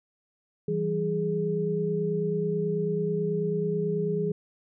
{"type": "tone cluster", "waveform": "sine", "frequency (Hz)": [164.2, 193.4, 416.5], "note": ["E3", "G3", "G#4"], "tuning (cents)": [-6, -23, 5], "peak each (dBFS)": [-29, -33, -27], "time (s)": [0.68, 4.32], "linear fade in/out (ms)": 5, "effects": []}